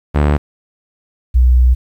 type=tone pair in turn; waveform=sawtooth / sine; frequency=73.42 / 62.16 Hz; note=D2 / B1; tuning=0 / +12 cents; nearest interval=minor third; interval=288 cents; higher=first; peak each=-6 dBFS; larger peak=neither; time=0.14-0.38 / 1.34-1.75 s; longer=second; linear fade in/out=20 ms; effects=low-pass 2000 Hz 12 dB/octave + 8-bit